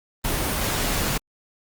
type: noise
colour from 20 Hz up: pink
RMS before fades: -24 dBFS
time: 0.24-1.18 s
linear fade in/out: 10 ms
effects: Opus 24 kbps